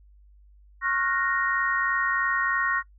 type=chord; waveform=sine; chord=Gb major seventh; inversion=second; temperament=equal with one note detuned; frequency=1092.8 / 1396.9 / 1480 / 1864.7 Hz; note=Db6 / F6 / Gb6 / Bb6; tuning=-25 / 0 / 0 / 0 cents; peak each=-28 / -31 / -31 / -26 dBFS; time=0.81-2.83 s; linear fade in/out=50 ms; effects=noise-tail reverb RT60 0.1 s tail -20 dB re dry + added 50 Hz sine -51 dBFS peak until 2.98 s